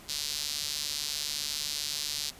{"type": "tone with high-pass filter", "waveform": "sawtooth", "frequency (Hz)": 147.5, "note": "D3", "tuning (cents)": 8, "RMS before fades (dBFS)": -34, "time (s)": [0.08, 2.31], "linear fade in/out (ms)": 20, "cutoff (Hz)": 4400, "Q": 2.2, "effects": ["pink hiss -51 dBFS RMS until 2.39 s", "resampled to 32000 Hz"]}